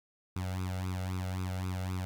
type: tone with flanger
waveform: sawtooth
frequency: 92.5 Hz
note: F#2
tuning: in tune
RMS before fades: -35 dBFS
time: 0.36-2.05 s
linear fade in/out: 0 ms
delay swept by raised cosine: 0.8 to 1.47 ms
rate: 3.8 Hz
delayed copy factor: +0.9
effects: none